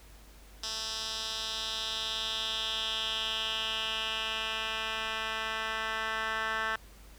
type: tone with band-pass filter sweep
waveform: 10% pulse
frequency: 220.9 Hz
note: A3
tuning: 7 cents sharp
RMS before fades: -34 dBFS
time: 0.63-6.76 s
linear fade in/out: 5 ms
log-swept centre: 4800 to 1800 Hz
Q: 3.3
effects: added 50 Hz sine -52 dBFS peak until 7.18 s + pink hiss -57 dBFS RMS until 7.18 s